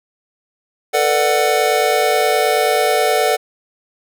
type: chord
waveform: square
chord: B minor seventh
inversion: third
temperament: just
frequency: 444.5 / 493.9 / 592.7 / 740.8 Hz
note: A4 / B4 / D5 / F#5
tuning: +18 / 0 / +16 / +2 cents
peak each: -19 / -22 / -20 / -18 dBFS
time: 0.93-3.37 s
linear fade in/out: 20 ms
effects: none